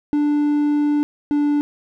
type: tone pair in turn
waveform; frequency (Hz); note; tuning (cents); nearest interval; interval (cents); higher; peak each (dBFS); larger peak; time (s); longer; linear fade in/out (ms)
triangle; 294.2 / 292.3; D4 / D4; +3 / -8; unison; 11; first; -13; neither; 0.13-1.03 / 1.31-1.61; first; 0
effects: none